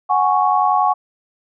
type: chord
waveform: sine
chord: F# suspended second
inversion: none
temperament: equal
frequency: 740 / 830.6 / 1108.7 Hz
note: F#5 / G#5 / C#6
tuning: 0 / 0 / 0 cents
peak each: -17 dBFS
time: 0.09-0.94 s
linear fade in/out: 20 ms
effects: none